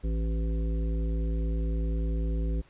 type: harmonic tone with a mistuned harmonic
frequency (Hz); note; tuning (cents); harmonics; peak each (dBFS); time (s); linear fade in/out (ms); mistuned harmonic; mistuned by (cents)
55; A1; 0; 1 / 3 / 5 / 7 / 9; -26 / -36 / -40 / -43 / -45; 0.03-2.62; 20; 9; +16
effects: pink hiss -60 dBFS RMS until 2.69 s + resampled to 8000 Hz